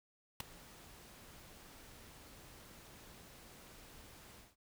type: noise with ADSR envelope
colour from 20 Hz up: pink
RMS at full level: -35 dBFS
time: 0.4-4.56 s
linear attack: 4 ms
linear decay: 7 ms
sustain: -22 dB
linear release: 180 ms
effects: none